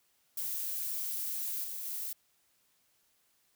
violet noise with level steps, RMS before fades -36 / -40 / -38 dBFS, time 0.37-2.13 s, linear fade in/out 5 ms, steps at 1.64 / 1.85 s, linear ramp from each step 5 ms, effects white hiss -72 dBFS RMS until 3.55 s

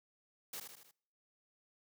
white noise with echo, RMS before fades -44 dBFS, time 0.53-0.6 s, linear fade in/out 5 ms, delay 78 ms, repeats 4, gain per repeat -5 dB, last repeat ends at 0.912 s, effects noise-tail reverb RT60 0.7 s tail -26 dB re dry + high-pass 150 Hz 12 dB/octave

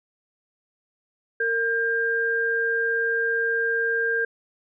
sine tone pair together, 459.4 / 1598.8 Hz, A#4 / G6, -25 / +34 cents, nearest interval octave + minor seventh, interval 2159 cents, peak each -26 / -22 dBFS, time 1.4-4.25 s, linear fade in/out 5 ms, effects none

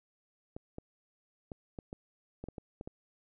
clicks, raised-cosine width 2 ms, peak -28 dBFS, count 10, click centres 0.565 / 0.784 / 1.518 / 1.788 / 1.929 / 2.44 / 2.486 / 2.582 / 2.811 / 2.875 s, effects none

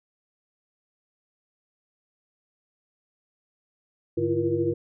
sine tone cluster, 103.2 / 148.3 / 332.1 / 345.7 / 475.4 Hz, G#2 / D3 / E4 / F4 / A#4, -10 / +17 / +13 / -18 / +34 cents, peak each -32 / -34 / -29 / -25 / -28 dBFS, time 4.17-4.74 s, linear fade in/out 10 ms, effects none

